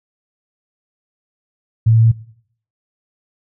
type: tone with pitch steps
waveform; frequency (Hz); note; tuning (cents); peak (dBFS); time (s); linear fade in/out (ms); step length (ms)
sine; 112.4 / 113.05 / 113.71; A2 / A2 / A#2; +37 / +47 / -43; -8; 1.86-2.118; 10; 86
effects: noise-tail reverb RT60 0.6 s tail -18 dB re dry